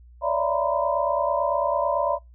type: tone cluster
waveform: sine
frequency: 566 / 595 / 673 / 951 / 1018 Hz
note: C#5 / D5 / E5 / A#5 / C6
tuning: +36 / +22 / +36 / +34 / -48 cents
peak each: -27 dBFS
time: 0.21-2.19 s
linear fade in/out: 50 ms
effects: noise-tail reverb RT60 0.2 s tail -23 dB re dry + added 60 Hz sine -46 dBFS peak until 2.34 s